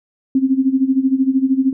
sine tone with tremolo, 265.1 Hz, C4, 23 cents sharp, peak -9 dBFS, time 0.35-1.73 s, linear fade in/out 2 ms, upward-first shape sine, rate 13 Hz, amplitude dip 80%, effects none

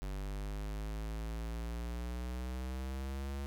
square exponential sweep, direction up, 48 to 70 Hz, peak -38 dBFS, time 0.02-3.46 s, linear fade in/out 0 ms, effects none

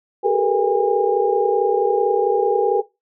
sine tone cluster, 388.7 / 426.9 / 451.4 / 482.3 / 811 Hz, G4 / G#4 / A4 / B4 / G#5, -15 / +48 / +44 / -41 / -41 cents, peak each -21 dBFS, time 0.23-2.82 s, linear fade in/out 20 ms, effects noise-tail reverb RT60 0.2 s tail -17 dB re dry

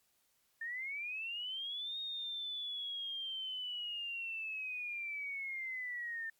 sine linear two-way sweep, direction up then down, 1791 to 3729 to 1791 Hz, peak -38 dBFS, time 0.61-6.3 s, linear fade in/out 5 ms, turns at 1.99 s, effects white hiss -75 dBFS RMS until 6.39 s + MP3 96 kbps

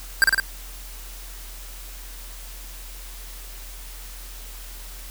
square tone with echo, 1578 Hz, G6, 11 cents sharp, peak -12 dBFS, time 0.22-0.24 s, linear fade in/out 0 ms, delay 53 ms, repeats 3, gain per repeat -2 dB, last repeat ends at 0.399 s, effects added 42 Hz sine -37 dBFS peak until 5.1 s + white hiss -42 dBFS RMS until 5.1 s

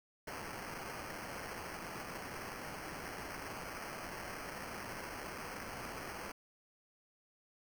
white noise with sample-and-hold, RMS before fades -45 dBFS, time 0.27-6.32 s, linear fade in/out 5 ms, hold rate 3675 Hz, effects none

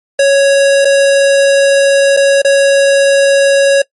square tone with dropouts, 554.4 Hz, C#5, in tune, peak -6 dBFS, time 0.19-3.82 s, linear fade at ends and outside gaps 5 ms, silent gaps 0.848-0.852 / 2.167-2.171 / 2.419-2.447 s, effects noise-tail reverb RT60 0.1 s tail -24 dB re dry + MP3 48 kbps

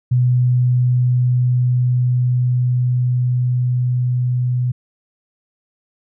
sine tone with level ramp, 124.5 Hz, B2, 14 cents sharp, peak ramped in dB -11 to -15 dBFS, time 0.11-4.72 s, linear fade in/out 10 ms, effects none

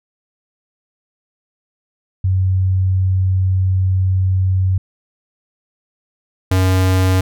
sine / square tone pair in turn, 93.8 / 93.26 Hz, F#2 / F#2, +24 / +14 cents, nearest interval unison, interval 10 cents, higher first, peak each -12 dBFS, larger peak neither, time 2.24-4.78 / 6.51-7.21 s, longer first, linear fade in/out 5 ms, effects none

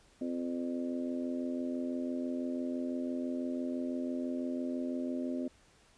harmonic tone, 86 Hz, F2, 26 cents flat, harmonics 3 / 4 / 5 / 6 / 7, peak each -34 / -41 / -49 / -48 / -43 dBFS, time 0.21-5.48 s, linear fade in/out 5 ms, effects pink hiss -64 dBFS RMS until 5.97 s + resampled to 22050 Hz

